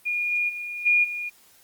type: tone with level steps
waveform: sine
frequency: 2432 Hz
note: D#7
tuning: 40 cents flat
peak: -23 / -21 / -30 / -16 / -28 dBFS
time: 0.05-1.3 s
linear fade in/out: 20 ms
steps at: 0.31 / 0.48 / 0.85 / 1.03 s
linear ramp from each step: 20 ms
effects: white hiss -56 dBFS RMS until 1.63 s + Opus 32 kbps